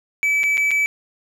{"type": "tone with dropouts", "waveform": "triangle", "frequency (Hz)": 2300, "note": "D7", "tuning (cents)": -37, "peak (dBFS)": -14, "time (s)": [0.23, 0.86], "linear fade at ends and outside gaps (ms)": 0, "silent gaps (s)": [[0.433, 0.438], [0.572, 0.578], [0.708, 0.714]], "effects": []}